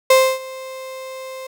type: tone with ADSR envelope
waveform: 35% pulse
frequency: 523.3 Hz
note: C5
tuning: in tune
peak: -6 dBFS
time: 0.1-1.47 s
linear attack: 5 ms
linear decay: 280 ms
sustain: -22 dB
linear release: 6 ms
effects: none